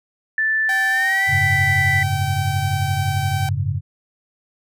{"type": "tone with pitch glide", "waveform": "sine", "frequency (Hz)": [1760, 1975.5], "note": ["A6", "B6"], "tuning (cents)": [0, 0], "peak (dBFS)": -16, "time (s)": [0.38, 2.03], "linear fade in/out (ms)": 2, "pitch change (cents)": 200, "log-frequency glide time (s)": [0.9, 1.25]}
{"type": "tone", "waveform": "sawtooth", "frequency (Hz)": 773, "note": "G5", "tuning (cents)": -24, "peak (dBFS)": -20, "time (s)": [0.69, 3.49], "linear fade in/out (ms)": 2}
{"type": "chord", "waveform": "sine", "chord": "F# suspended second", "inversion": "none", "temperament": "just", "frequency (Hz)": [92.5, 104.06, 138.75], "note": ["F#2", "G#2", "C#3"], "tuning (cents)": [0, 4, 2], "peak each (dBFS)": -23, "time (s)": [1.27, 3.81], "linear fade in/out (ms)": 50}
{"effects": []}